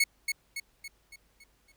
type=tone with echo; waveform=sawtooth; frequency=2200 Hz; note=C#7; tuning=14 cents flat; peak=-18 dBFS; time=0-0.04 s; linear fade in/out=5 ms; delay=280 ms; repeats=6; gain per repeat=-6 dB; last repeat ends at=1.72 s; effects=added 50 Hz sine -69 dBFS peak until 1.76 s + pink hiss -69 dBFS RMS until 1.76 s